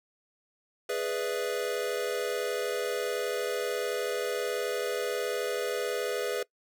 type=chord; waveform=square; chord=E dominant seventh; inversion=first; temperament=equal; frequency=415.3 / 493.9 / 587.3 / 659.3 Hz; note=G#4 / B4 / D5 / E5; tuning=0 / 0 / 0 / 0 cents; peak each=-34 / -33 / -39 / -39 dBFS; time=0.89-6.43 s; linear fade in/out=5 ms; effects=noise-tail reverb RT60 0.1 s tail -22 dB re dry